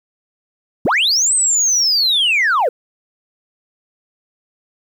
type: linear two-way sweep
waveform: sine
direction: up then down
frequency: 98 to 8330 to 434.7 Hz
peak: -10 dBFS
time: 0.85-2.69 s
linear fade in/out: 5 ms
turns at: 1.34 s
effects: tanh soft clip ceiling -10 dBFS + 8-bit